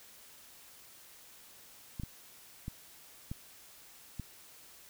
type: clicks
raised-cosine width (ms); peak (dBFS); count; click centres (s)
5; -26; 5; 1.998 / 2.035 / 2.681 / 3.315 / 4.197
effects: white hiss -56 dBFS RMS until 4.89 s